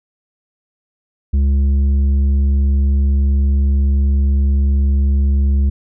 triangle tone with tanh clipping, 69.3 Hz, C#2, in tune, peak -12 dBFS, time 1.33-5.7 s, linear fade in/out 10 ms, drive 11 dB, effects none

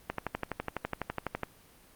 click train, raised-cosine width 0.5 ms, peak -16 dBFS, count 17, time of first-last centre 0.1-1.433 s, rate 12 Hz, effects pink hiss -58 dBFS RMS until 1.95 s + Opus 32 kbps

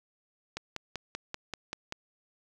click train, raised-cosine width 0.2 ms, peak -18 dBFS, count 8, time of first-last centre 0.57-1.924 s, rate 5.17 Hz, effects none

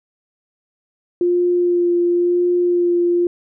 sine tone with vibrato, 350.9 Hz, F4, 8 cents sharp, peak -13 dBFS, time 1.21-3.27 s, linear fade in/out 2 ms, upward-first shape sine, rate 0.96 Hz, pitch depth 14 cents each way, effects none

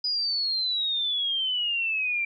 sine exponential sweep, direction down, 4978 to 2347 Hz, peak -24 dBFS, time 0.04-2.25 s, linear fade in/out 5 ms, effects none

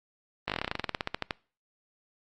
slowing click train, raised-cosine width 0.3 ms, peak -13 dBFS, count 20, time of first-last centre 0.48-1.308 s, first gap 18 ms, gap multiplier 1.09, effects noise-tail reverb RT60 0.4 s tail -24 dB re dry + Opus 24 kbps

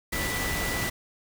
sine tone in noise, 1975.5 Hz, B6, in tune, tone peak -32 dBFS, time 0.12-0.9 s, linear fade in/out 10 ms, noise pink, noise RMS -30 dBFS, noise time 0.12-0.9 s, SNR -5 dB, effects none

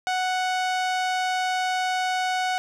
sawtooth tone with low-pass filter, 740 Hz, F#5, in tune, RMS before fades -25 dBFS, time 0.07-2.58 s, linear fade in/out 0 ms, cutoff 6600 Hz, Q 0.64, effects none

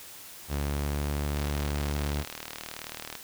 sawtooth tone with pitch glide, 71.7 to 72.58 Hz, D2 to D2, -41 to -20 cents, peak -24 dBFS, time 0.48-2.25 s, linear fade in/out 50 ms, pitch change +21 cents, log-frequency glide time 0.72-1.03 s
click train, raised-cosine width 0.2 ms, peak -19 dBFS, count 70, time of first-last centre 1.37-3.153 s, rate 38.7 Hz
effects white hiss -46 dBFS RMS until 3.23 s

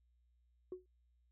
sine tone with exponential decay, 366.9 Hz, F#4, 15 cents flat, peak -37 dBFS, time 0.72-0.86 s, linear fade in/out 2 ms, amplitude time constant 29 ms, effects tanh soft clip ceiling -37 dBFS + added 60 Hz sine -70 dBFS peak until 1.31 s

